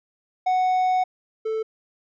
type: tone pair in turn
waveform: triangle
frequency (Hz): 740 / 440.5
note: F#5 / A4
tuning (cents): 0 / +2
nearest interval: major sixth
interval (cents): 898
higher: first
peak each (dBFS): -16 / -21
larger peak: first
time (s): 0.46-1.04 / 1.45-1.63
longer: first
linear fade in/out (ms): 10
effects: resampled to 16000 Hz